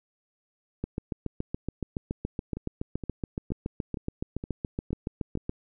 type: two click trains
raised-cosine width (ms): 3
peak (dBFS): -22 / -17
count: 7 / 34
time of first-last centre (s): 2.57-5.374 / 0.84-5.494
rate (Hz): 2.14 / 7.09
effects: none